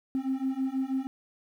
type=beating tone pair; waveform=triangle; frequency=261.6 / 267.8 Hz; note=C4 / C4; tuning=0 / +40 cents; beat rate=6.2 Hz; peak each=-28 / -27 dBFS; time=0.15-1.07 s; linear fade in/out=0 ms; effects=tanh soft clip ceiling -21 dBFS + 10-bit